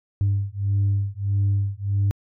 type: beating tone pair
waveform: sine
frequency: 99 / 100.6 Hz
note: G2 / G2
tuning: +18 / +45 cents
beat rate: 1.6 Hz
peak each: -21 dBFS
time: 0.21-2.11 s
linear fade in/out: 0 ms
effects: tanh soft clip ceiling -15 dBFS